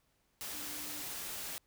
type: tone in noise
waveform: sine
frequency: 296.4 Hz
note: D4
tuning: 16 cents sharp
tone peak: -52 dBFS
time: 0.53-1.02 s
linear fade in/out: 0 ms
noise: white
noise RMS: -42 dBFS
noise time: 0.41-1.58 s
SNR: -13 dB
effects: pink hiss -75 dBFS RMS until 1.66 s